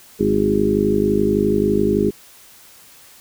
harmonic tone with a mistuned harmonic, 51.7 Hz, G#1, 7 cents flat, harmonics 1 / 2 / 3 / 4 / 5 / 6 / 7 / 8, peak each -31 / -29 / -29 / -20 / -25 / -22 / -21 / -19 dBFS, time 0.19-2.11 s, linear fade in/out 20 ms, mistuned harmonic 8, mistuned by -21 cents, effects white hiss -46 dBFS RMS until 3.2 s

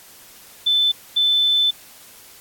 sine tone pair in turn, 3520 / 3520 Hz, A7 / A7, 0 / 0 cents, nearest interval unison, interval 0 cents, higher neither, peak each -14 dBFS, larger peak neither, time 0.66-0.92 / 1.16-1.71 s, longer second, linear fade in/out 10 ms, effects white hiss -45 dBFS RMS until 2.4 s + AAC 64 kbps

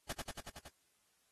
pink noise with echo, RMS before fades -40 dBFS, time 0.09-0.13 s, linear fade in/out 10 ms, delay 93 ms, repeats 6, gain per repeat -2 dB, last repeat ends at 0.688 s, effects white hiss -75 dBFS RMS until 1.31 s + AAC 32 kbps

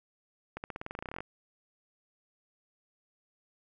accelerating click train, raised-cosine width 0.5 ms, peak -23 dBFS, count 17, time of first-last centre 0.57-1.205 s, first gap 69 ms, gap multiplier 0.92, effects none

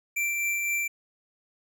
square tone with tremolo, 2349 Hz, D7, in tune, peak -25 dBFS, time 0.16-0.88 s, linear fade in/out 10 ms, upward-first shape triangle, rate 3.9 Hz, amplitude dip 30%, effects none

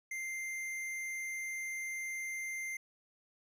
sine tone with hard clipping, 2093 Hz, C7, in tune, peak -39 dBFS, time 0.11-2.77 s, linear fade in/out 5 ms, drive 12 dB, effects none

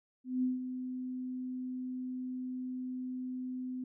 sine tone with ADSR envelope, 254.4 Hz, C4, 48 cents flat, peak -27 dBFS, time 0.24-3.84 s, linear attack 190 ms, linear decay 160 ms, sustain -9 dB, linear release 4 ms, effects none

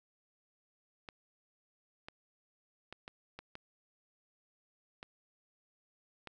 clicks, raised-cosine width 0.3 ms, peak -29 dBFS, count 8, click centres 1.088 / 2.085 / 2.926 / 3.079 / 3.39 / 3.554 / 5.029 / 6.273 s, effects none

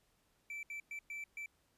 triangle tone bursts at uneven times, 2327 Hz, D7, 17 cents flat, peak -40 dBFS, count 5, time 0.5-0.63 / 0.7-0.8 / 0.91-0.99 / 1.1-1.24 / 1.37-1.46 s, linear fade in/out 2 ms, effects pink hiss -75 dBFS RMS until 1.77 s + resampled to 32000 Hz

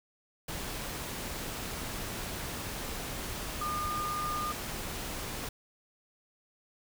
sine tone in noise, 1213 Hz, D#6, 44 cents flat, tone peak -32 dBFS, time 3.61-4.52 s, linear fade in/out 5 ms, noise pink, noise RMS -38 dBFS, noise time 0.48-5.49 s, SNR +3 dB, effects none

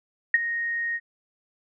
sine tone with ADSR envelope, 1864.7 Hz, A#6, in tune, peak -12 dBFS, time 0.34-1 s, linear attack 3 ms, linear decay 27 ms, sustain -13 dB, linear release 46 ms, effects none

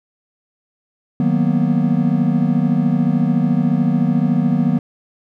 triangle chord, B major seventh, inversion first, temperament equal, 155.56 / 185 / 233.1 / 246.9 Hz, D#3 / F#3 / A#3 / B3, 0 / 0 / 0 / 0 cents, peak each -17 dBFS, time 1.2-4.79 s, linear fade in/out 2 ms, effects none

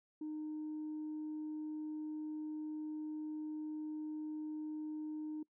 sine tone, 307 Hz, D#4, 23 cents flat, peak -38 dBFS, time 0.21-5.43 s, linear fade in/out 5 ms, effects noise-tail reverb RT60 0.1 s tail -24 dB re dry + tanh soft clip ceiling -37 dBFS

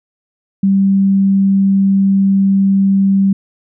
sine tone, 195.2 Hz, G3, 7 cents flat, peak -8 dBFS, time 0.63-3.33 s, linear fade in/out 5 ms, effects none

